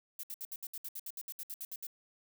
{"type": "noise bursts", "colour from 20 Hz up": "violet", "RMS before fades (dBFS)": -42, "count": 16, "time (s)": [0.19, 1.868], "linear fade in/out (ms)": 2, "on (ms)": 43, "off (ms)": 66, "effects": []}